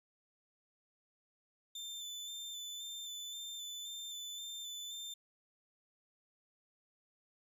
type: tone with vibrato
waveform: 30% pulse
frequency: 3544 Hz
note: A7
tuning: 12 cents sharp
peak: -40 dBFS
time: 1.75-5.14 s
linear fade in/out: 5 ms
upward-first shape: square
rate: 1.9 Hz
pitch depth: 19 cents each way
effects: none